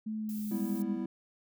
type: tone with pitch glide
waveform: sine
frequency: 217 to 206.6 Hz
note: A3 to G#3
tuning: -24 to -9 cents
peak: -33 dBFS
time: 0.06-0.97 s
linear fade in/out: 10 ms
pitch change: -85 cents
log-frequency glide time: 0.18-0.67 s
type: noise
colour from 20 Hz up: violet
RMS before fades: -48 dBFS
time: 0.29-0.82 s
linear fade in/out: 0 ms
type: chord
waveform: triangle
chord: E minor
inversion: first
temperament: equal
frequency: 196 / 246.9 / 329.6 Hz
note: G3 / B3 / E4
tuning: 0 / 0 / 0 cents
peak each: -35 dBFS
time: 0.51-1.06 s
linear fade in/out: 5 ms
effects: none